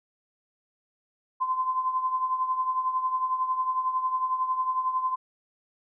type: tone with tremolo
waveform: sine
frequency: 1031 Hz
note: C6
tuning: 26 cents flat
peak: -21 dBFS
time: 1.4-5.16 s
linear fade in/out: 20 ms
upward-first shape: triangle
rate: 11 Hz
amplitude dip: 70%
effects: none